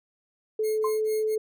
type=tone; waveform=sine; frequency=433.9 Hz; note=A4; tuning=24 cents flat; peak=-23 dBFS; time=0.59-1.38 s; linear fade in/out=5 ms
type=tone with tremolo; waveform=5% pulse; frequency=2150 Hz; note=C7; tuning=47 cents sharp; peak=-28 dBFS; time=0.63-1.36 s; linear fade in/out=20 ms; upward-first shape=sine; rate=4.4 Hz; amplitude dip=100%
type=tone with exponential decay; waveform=sine; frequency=1046.5 Hz; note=C6; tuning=in tune; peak=-23 dBFS; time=0.84-0.98 s; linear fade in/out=5 ms; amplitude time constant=30 ms
effects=none